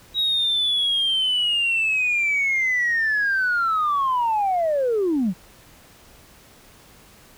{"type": "linear sweep", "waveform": "sine", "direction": "down", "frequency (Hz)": [3832, 165.7], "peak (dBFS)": -17, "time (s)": [0.14, 5.34], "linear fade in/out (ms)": 50, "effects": ["tanh soft clip ceiling -15 dBFS", "pink hiss -50 dBFS RMS until 7.37 s"]}